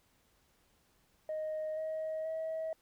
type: tone with pitch steps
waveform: sine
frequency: 622.3 / 631.7 / 641.3 Hz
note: D#5 / D#5 / E5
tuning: 0 / +26 / -48 cents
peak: -33 dBFS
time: 1.29-2.73 s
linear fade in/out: 2 ms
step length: 480 ms
effects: tanh soft clip ceiling -32 dBFS + pink hiss -71 dBFS RMS until 2.81 s